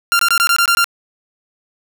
sawtooth tone bursts, 1387 Hz, F6, 12 cents flat, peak -7 dBFS, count 8, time 0.12-0.843 s, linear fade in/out 0 ms, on 72 ms, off 21 ms, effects none

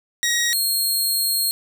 15% pulse tone pair in turn, 1893 / 4250 Hz, A#6 / C8, +26 / +26 cents, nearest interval octave + major second, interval 1400 cents, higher second, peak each -12 / -12 dBFS, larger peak neither, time 0.23-0.53 / 0.53-1.51 s, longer second, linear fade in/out 0 ms, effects none

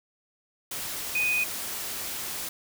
sine tone in noise, 2489 Hz, D#7, in tune, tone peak -23 dBFS, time 1.15-1.44 s, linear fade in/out 5 ms, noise white, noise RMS -34 dBFS, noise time 0.71-2.49 s, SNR +8 dB, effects none

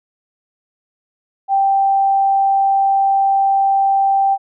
sine tone, 784 Hz, G5, in tune, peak -11 dBFS, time 1.48-4.38 s, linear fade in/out 50 ms, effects none

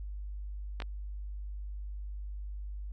clicks, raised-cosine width 0.3 ms, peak -22 dBFS, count 2, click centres 0.802 / 0.821 s, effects added 50 Hz sine -37 dBFS peak until 2.92 s + AAC 32 kbps

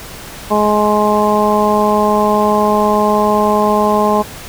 harmonic tone, 210.1 Hz, G#3, 20 cents sharp, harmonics 1 / 2 / 3 / 4 / 5, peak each -16 / -16 / -16 / -16 / -16 dBFS, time 0.5-4.23 s, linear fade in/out 20 ms, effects pink hiss -31 dBFS RMS until 4.48 s

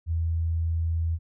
sine tone, 82.41 Hz, E2, in tune, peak -23 dBFS, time 0.06-1.19 s, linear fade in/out 50 ms, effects none

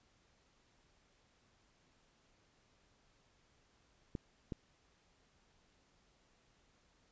clicks, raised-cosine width 3 ms, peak -27 dBFS, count 2, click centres 4.152 / 4.522 s, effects pink hiss -72 dBFS RMS until 7.11 s + resampled to 16000 Hz

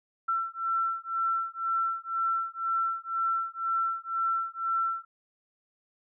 sine beating tone pair, 1344 / 1346 Hz, E6 / E6, +33 / +36 cents, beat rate 2 Hz, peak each -30 dBFS, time 0.28-5.05 s, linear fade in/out 10 ms, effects none

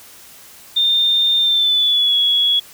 sine tone with pitch glide, 3619 to 3357 Hz, A7 to G#7, +48 to +18 cents, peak -12 dBFS, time 0.76-2.6 s, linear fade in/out 10 ms, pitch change -130 cents, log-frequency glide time 1.39-2.16 s, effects white hiss -42 dBFS RMS until 2.73 s

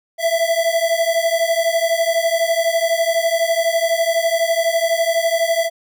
square beating tone pair, 659.3 / 671.3 Hz, E5 / E5, 0 / +31 cents, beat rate 12 Hz, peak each -19 dBFS, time 0.18-5.7 s, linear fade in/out 50 ms, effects none

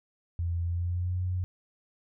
sine tone with pitch glide, 85.4 to 91 Hz, F2 to F#2, -38 to -28 cents, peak -27 dBFS, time 0.39-1.44 s, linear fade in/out 0 ms, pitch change +110 cents, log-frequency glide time 0.64-1.2 s, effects none

